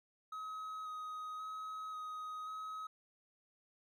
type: tone with vibrato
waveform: triangle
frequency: 1265 Hz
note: D#6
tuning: 28 cents sharp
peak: -40 dBFS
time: 0.32-2.87 s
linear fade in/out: 5 ms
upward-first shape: square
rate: 0.93 Hz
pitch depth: 12 cents each way
effects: none